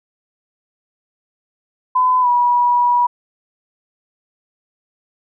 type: tone with pitch glide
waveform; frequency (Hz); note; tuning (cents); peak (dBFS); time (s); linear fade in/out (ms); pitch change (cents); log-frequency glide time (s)
sine; 1011 to 970.4; B5 to B5; +40 to -31; -11; 1.95-3.07; 10; -71; 2.21-2.28
effects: none